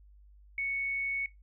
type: tone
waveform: sine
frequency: 2217 Hz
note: C#7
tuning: in tune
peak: -30 dBFS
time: 0.58-1.26 s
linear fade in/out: 2 ms
effects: noise-tail reverb RT60 0.2 s tail -21 dB re dry + added 50 Hz sine -54 dBFS peak until 1.42 s